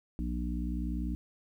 harmonic tone, 60.2 Hz, B1, 44 cents flat, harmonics 1 / 3 / 4 / 5, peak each -33 / -38 / -39 / -40 dBFS, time 0.19-1.15 s, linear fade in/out 0 ms, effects 11-bit

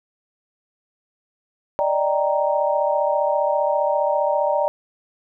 sine chord, Eb major seventh, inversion third, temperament equal, 587.3 / 622.3 / 784 / 932.3 Hz, D5 / Eb5 / G5 / Bb5, 0 / 0 / 0 / 0 cents, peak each -20 / -25 / -25 / -23 dBFS, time 1.79-4.68 s, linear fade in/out 0 ms, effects none

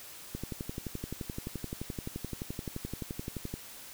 click train, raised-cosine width 3 ms, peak -23 dBFS, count 38, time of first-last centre 0.35-3.54 s, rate 11.6 Hz, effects white hiss -48 dBFS RMS until 3.93 s

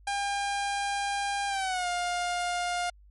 sawtooth tone with pitch glide, 803 to 707.2 Hz, G5 to F5, +41 to +22 cents, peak -24 dBFS, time 0.07-2.9 s, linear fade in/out 5 ms, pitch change -219 cents, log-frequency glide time 1.48-1.88 s, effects added 50 Hz sine -52 dBFS peak until 3.1 s + MP3 48 kbps

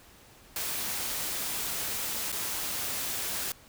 white noise with dropouts, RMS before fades -33 dBFS, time 0.56-3.52 s, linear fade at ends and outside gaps 2 ms, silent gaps 2.319-2.325 s, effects pink hiss -55 dBFS RMS until 3.68 s

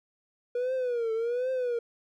triangle tone with vibrato, 481.4 Hz, B4, 44 cents flat, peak -24 dBFS, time 0.55-1.79 s, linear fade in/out 5 ms, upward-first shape triangle, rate 1.3 Hz, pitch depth 150 cents each way, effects tanh soft clip ceiling -20 dBFS

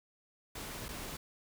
pink noise with dropouts, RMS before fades -43 dBFS, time 0.55-1.17 s, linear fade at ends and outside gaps 5 ms, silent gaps 0.884-0.888 s, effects none

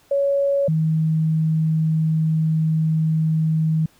sine tone pair in turn, 559 / 158.6 Hz, C#5 / D#3, +14 / +33 cents, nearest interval octave + minor seventh, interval 2181 cents, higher first, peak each -16 dBFS, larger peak neither, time 0.11-0.68 / 0.68-3.86 s, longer second, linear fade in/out 5 ms, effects pink hiss -56 dBFS RMS until 3.99 s

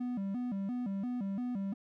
triangle tone with vibrato, 220 Hz, A3, in tune, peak -31 dBFS, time 0-1.74 s, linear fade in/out 10 ms, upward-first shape square, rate 2.9 Hz, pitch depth 200 cents each way, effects none

